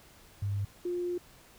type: tone pair in turn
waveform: sine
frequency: 100.5 / 353.4 Hz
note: G2 / F4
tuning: +44 / +21 cents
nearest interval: octave + minor seventh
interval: 2177 cents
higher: second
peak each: -29 / -30 dBFS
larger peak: first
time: 0.42-0.65 / 0.85-1.18 s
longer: second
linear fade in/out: 5 ms
effects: pink hiss -57 dBFS RMS until 1.58 s